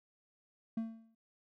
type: tone with exponential decay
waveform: triangle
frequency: 225.2 Hz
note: A3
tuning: 40 cents sharp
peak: -29 dBFS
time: 0.77-1.15 s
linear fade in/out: 5 ms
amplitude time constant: 81 ms
effects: none